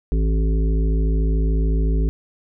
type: harmonic tone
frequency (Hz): 53.7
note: A1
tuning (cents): -41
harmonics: 1 / 3 / 5 / 7 / 8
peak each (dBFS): -16 / -26 / -30 / -33 / -34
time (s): 0.12-2.09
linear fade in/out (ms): 0
effects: none